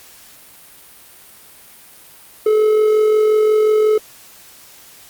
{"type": "tone with amplitude modulation", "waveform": "triangle", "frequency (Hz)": 430.1, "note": "A4", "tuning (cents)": -39, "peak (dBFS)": -7, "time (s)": [2.46, 3.98], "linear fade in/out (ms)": 5, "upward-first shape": "sine", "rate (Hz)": 45.6, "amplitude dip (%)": 35, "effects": ["white hiss -43 dBFS RMS until 5.09 s", "Opus 48 kbps"]}